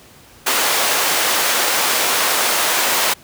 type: high-pass noise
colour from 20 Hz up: pink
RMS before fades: -17 dBFS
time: 0.46-3.14 s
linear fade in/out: 10 ms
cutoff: 620 Hz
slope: 12 dB/octave
effects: pink hiss -45 dBFS RMS until 3.23 s + high-pass 60 Hz 12 dB/octave